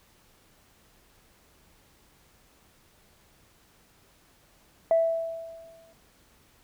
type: tone with exponential decay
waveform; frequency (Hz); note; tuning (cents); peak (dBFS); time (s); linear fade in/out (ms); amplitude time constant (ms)
sine; 659.3; E5; 0; -16; 4.91-5.93; 1; 220
effects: tanh soft clip ceiling -13 dBFS + pink hiss -61 dBFS RMS until 6.63 s